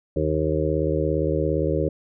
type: harmonic tone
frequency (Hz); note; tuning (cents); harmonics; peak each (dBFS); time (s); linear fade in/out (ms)
77.4; D#2; -9; 1 / 2 / 4 / 5 / 6 / 7; -27 / -27 / -27 / -27 / -27 / -27; 0.16-1.89; 5
effects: none